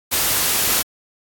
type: noise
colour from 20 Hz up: white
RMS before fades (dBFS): -18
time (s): 0.11-0.83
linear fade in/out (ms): 20
effects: AAC 64 kbps